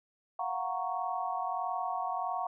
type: chord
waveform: sine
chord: Gb major seventh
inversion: third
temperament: equal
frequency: 698.5 / 740 / 932.3 / 1108.7 Hz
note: F5 / Gb5 / Bb5 / Db6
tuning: 0 / 0 / 0 / 0 cents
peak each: -38 / -35 / -38 / -37 dBFS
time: 0.39-2.47 s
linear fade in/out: 5 ms
effects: none